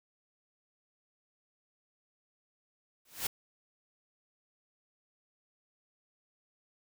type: noise with exponential growth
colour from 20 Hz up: white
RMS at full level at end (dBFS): -29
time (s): 3.05-3.27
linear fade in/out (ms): 5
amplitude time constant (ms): 46
effects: none